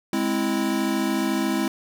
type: chord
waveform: square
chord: Ab augmented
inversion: none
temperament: equal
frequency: 207.7 / 261.6 / 329.6 Hz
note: Ab3 / C4 / E4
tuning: 0 / 0 / 0 cents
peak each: -27 / -27 / -26 dBFS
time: 0.13-1.68 s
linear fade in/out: 2 ms
effects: none